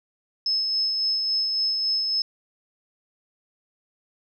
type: tone with tremolo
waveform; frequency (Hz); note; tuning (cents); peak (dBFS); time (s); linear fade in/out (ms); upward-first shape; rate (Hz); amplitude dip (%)
sine; 5200; E8; -24; -20; 0.46-2.22; 2; sine; 3.6; 30
effects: 10-bit